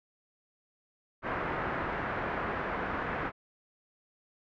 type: low-pass noise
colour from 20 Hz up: white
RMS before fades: -34 dBFS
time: 1.22-3.32 s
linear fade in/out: 50 ms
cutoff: 1700 Hz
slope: 24 dB/octave
effects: none